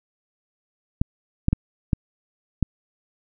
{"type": "clicks", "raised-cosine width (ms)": 5, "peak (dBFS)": -6, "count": 5, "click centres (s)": [1.015, 1.484, 1.53, 1.932, 2.627], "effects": []}